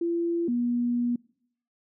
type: tone pair in turn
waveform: sine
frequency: 340 / 241.1 Hz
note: F4 / B3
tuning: -46 / -41 cents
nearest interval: tritone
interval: 595 cents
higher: first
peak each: -24 / -23 dBFS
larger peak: second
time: 0.01-0.48 / 0.48-1.16 s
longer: second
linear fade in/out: 5 ms
effects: noise-tail reverb RT60 0.7 s tail -25 dB re dry